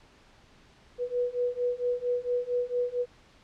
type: beating tone pair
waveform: sine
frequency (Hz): 487.8 / 492.2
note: B4 / B4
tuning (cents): -21 / -6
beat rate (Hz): 4.4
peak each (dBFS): -30 / -29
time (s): 0.98-3.06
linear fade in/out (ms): 50
effects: pink hiss -58 dBFS RMS until 3.43 s + low-pass 5000 Hz 12 dB/octave